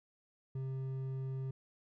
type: tone with hard clipping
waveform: triangle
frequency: 132.6 Hz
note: C3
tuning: 23 cents sharp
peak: -38 dBFS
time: 0.55-1.51 s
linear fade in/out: 5 ms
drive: 9 dB
effects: none